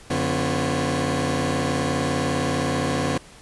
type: tone cluster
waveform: 20% pulse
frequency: 89.7 / 144.5 / 249.7 / 348.6 / 547 Hz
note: F2 / D3 / B3 / F4 / C#5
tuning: +47 / -28 / +19 / -3 / -23 cents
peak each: -25 / -21 / -21 / -26 / -26 dBFS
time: 0.1-3.18 s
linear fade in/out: 5 ms
effects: pink hiss -47 dBFS RMS until 3.41 s + resampled to 24000 Hz